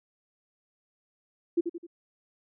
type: tone with echo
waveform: sine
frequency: 341.4 Hz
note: F4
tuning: 39 cents flat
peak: -20 dBFS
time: 1.57-1.61 s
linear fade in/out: 10 ms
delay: 86 ms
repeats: 3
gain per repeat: -7 dB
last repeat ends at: 1.868 s
effects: none